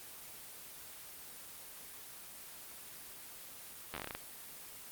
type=slowing click train; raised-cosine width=0.3 ms; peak=-23 dBFS; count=10; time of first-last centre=3.94-4.15 s; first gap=11 ms; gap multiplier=1.18; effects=white hiss -50 dBFS RMS until 4.91 s + Opus 24 kbps